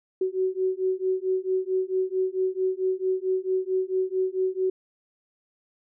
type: beating tone pair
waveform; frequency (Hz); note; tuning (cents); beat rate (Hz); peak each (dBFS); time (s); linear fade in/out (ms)
sine; 372.6 / 377.1; F#4 / F#4; +12 / +33; 4.5; -26; 0.21-4.7; 5
effects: none